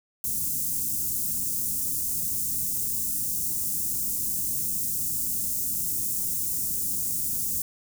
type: band-stop noise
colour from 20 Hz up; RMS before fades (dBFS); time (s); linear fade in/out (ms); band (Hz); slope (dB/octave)
white; -28; 0.24-7.62; 2; 270 to 7000; 24
effects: none